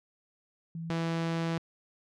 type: tone pair in turn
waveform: sine / sawtooth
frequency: 164.81 / 165.5 Hz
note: E3 / E3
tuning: 0 / +7 cents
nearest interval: unison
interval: 7 cents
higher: second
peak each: -35 / -25 dBFS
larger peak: second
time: 0.75-0.9 / 0.9-1.58 s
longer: second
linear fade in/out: 2 ms
effects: low-pass 5000 Hz 12 dB/octave